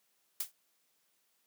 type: noise with exponential decay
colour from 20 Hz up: blue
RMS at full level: -30 dBFS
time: 0.4-0.52 s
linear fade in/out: 5 ms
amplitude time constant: 25 ms
effects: white hiss -75 dBFS RMS until 1.46 s + high-pass 150 Hz 12 dB/octave